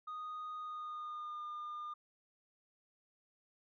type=tone with pitch glide; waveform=sine; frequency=1240 to 1208.9 Hz; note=D#6 to D6; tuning=-6 to +50 cents; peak=-39 dBFS; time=0.07-1.94 s; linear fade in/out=10 ms; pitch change=-44 cents; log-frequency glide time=0.57-1.44 s; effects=tanh soft clip ceiling -40 dBFS